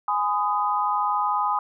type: chord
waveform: sine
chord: G# minor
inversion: none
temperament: equal with one note detuned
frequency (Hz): 830.6 / 1011.4 / 1244.5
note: G#5 / B5 / D#6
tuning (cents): 0 / +41 / 0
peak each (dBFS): -25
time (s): 0.08-1.59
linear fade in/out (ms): 2
effects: none